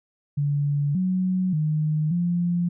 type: tone with pitch steps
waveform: sine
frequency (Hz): 144 / 185 / 153.5 / 174.1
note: D3 / F#3 / D#3 / F3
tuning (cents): -34 / 0 / -23 / -5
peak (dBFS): -20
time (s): 0.37-2.69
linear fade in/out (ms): 10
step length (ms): 580
effects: none